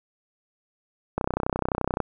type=click train; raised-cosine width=1 ms; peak=-10 dBFS; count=27; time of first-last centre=1.18-2.003 s; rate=31.6 Hz; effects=none